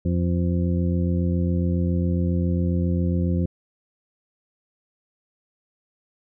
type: harmonic tone with a mistuned harmonic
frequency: 87.31 Hz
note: F2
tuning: in tune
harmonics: 1 / 2 / 3 / 4 / 6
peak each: -22 / -23 / -30 / -32 / -35 dBFS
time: 0.05-3.46 s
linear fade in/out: 5 ms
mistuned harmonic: 6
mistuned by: -25 cents
effects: none